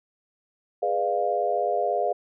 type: chord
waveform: sine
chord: G# diminished seventh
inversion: none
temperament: equal with one note detuned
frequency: 415.3 / 493.9 / 602.1 / 698.5 Hz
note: G#4 / B4 / D5 / F5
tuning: 0 / 0 / +43 / 0 cents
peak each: -29 / -29 / -28 / -25 dBFS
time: 0.82-2.13 s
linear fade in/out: 10 ms
effects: none

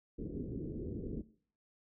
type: low-pass noise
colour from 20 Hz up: white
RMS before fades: -41 dBFS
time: 0.18-1.22 s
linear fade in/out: 10 ms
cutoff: 420 Hz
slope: 48 dB/octave
effects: noise-tail reverb RT60 0.5 s tail -18 dB re dry

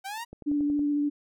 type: linear sweep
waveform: sawtooth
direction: up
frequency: 755 to 965 Hz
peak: -30 dBFS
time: 0.04-0.25 s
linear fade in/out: 20 ms
type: click train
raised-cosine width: 2 ms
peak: -29 dBFS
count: 6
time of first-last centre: 0.33-0.793 s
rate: 10.8 Hz
type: tone with vibrato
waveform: sine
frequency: 291.2 Hz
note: D4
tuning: 15 cents flat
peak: -23 dBFS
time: 0.46-1.1 s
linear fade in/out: 20 ms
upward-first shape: triangle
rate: 14 Hz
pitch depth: 17 cents each way
effects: none

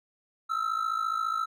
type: ring-modulated tone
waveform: triangle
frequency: 1318.5 Hz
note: E6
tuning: in tune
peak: -22 dBFS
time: 0.49-1.46 s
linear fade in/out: 20 ms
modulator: 27.3 Hz
effects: none

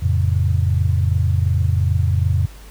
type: chord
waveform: sine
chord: F augmented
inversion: none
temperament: equal with one note detuned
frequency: 87.31 / 110 / 136.29 Hz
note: F2 / A2 / C#3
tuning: 0 / 0 / -29 cents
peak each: -16 / -20 / -22 dBFS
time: 0.02-2.46 s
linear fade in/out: 10 ms
effects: added 50 Hz sine -37 dBFS peak until 2.7 s + pink hiss -45 dBFS RMS until 2.7 s

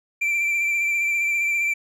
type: tone with vibrato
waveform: triangle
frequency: 2349 Hz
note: D7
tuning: in tune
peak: -18 dBFS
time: 0.21-1.74 s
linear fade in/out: 10 ms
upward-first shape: sine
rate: 15 Hz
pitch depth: 24 cents each way
effects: none

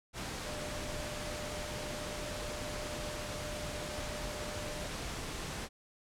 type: tone in noise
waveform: sine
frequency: 599 Hz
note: D5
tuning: 34 cents sharp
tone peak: -44 dBFS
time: 0.44-4.88 s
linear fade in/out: 50 ms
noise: pink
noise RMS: -40 dBFS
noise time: 0.13-5.69 s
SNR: -7 dB
effects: low-pass 9000 Hz 12 dB/octave

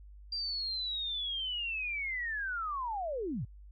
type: linear sweep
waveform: sine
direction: down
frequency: 4757 to 87.31 Hz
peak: -33 dBFS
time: 0.32-3.45 s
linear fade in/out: 5 ms
effects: added 50 Hz sine -49 dBFS peak until 3.71 s

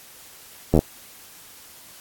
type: slowing click train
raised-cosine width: 2 ms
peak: -3 dBFS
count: 5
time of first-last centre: 0.74-0.791 s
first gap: 12 ms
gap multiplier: 1.04
effects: white hiss -46 dBFS RMS until 2 s + AAC 64 kbps

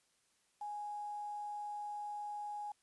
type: tone with quantisation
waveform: sine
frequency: 830.6 Hz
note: G#5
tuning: in tune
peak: -40 dBFS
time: 0.61-2.72 s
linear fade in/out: 5 ms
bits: 10
effects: white hiss -75 dBFS RMS until 2.82 s + resampled to 24000 Hz

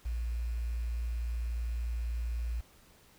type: tone with quantisation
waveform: sine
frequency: 58.27 Hz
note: A#1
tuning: in tune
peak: -31 dBFS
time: 0.05-2.61 s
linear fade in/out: 10 ms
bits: 9
effects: pink hiss -61 dBFS RMS until 3.18 s

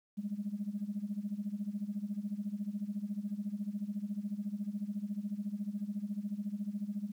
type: tone with tremolo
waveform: sine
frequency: 205.2 Hz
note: G#3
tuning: 21 cents flat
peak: -31 dBFS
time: 0.17-7.12 s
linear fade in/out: 20 ms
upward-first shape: sine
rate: 14 Hz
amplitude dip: 85%
effects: tanh soft clip ceiling -27 dBFS + 11-bit

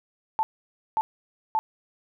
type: tone bursts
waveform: sine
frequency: 880 Hz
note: A5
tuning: in tune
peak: -20 dBFS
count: 3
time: 0.39-1.59 s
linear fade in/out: 0 ms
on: 40 ms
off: 540 ms
effects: none

